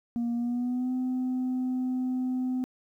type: tone with pitch glide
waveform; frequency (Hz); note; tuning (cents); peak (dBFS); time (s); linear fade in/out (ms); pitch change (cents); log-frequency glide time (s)
sine; 236.4 to 254.8; A#3 to C4; +24 to -46; -24; 0.16-2.64; 0; +130; 0.34-0.92
effects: tanh soft clip ceiling -25 dBFS + 11-bit